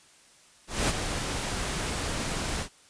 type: noise with ADSR envelope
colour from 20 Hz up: pink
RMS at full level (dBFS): -24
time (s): 0.67-2.69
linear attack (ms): 220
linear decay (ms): 29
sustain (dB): -7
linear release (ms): 87
effects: white hiss -57 dBFS RMS until 2.89 s + resampled to 22050 Hz